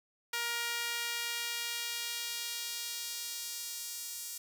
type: tone with high-pass filter sweep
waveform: sawtooth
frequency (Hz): 471.3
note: A#4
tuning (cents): +19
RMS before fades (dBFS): -38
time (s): 0.33-4.38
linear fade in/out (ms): 5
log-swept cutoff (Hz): 1600 to 6900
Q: 0.91
effects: none